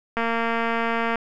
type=click train; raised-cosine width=0.5 ms; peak=-10 dBFS; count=228; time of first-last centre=0.17-1.157 s; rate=230 Hz; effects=none